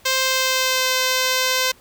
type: tone with pitch glide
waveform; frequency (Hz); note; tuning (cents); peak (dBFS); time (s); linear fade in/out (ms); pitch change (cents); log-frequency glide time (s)
5% pulse; 523.3 to 514.9; C5 to C5; 0 to -28; -6; 0.05-1.72; 10; -28; 0.16-0.94
effects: pink hiss -51 dBFS RMS until 1.8 s